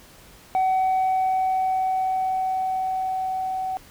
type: tone with level ramp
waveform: sine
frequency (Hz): 754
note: F#5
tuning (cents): +32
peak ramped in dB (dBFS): -15 to -24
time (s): 0.55-3.77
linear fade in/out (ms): 0
effects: tanh soft clip ceiling -17 dBFS + pink hiss -49 dBFS RMS until 3.9 s